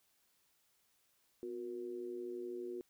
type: tone with amplitude modulation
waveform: sine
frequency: 361.9 Hz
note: F#4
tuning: 38 cents flat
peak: -37 dBFS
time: 1.43-2.81 s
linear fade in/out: 0 ms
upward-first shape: sine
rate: 112 Hz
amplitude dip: 75%
effects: white hiss -75 dBFS RMS until 2.89 s